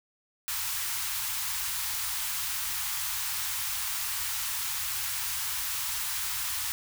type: band-stop noise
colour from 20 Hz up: white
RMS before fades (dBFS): -32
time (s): 0.48-6.72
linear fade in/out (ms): 0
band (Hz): 120 to 840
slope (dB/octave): 48
effects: none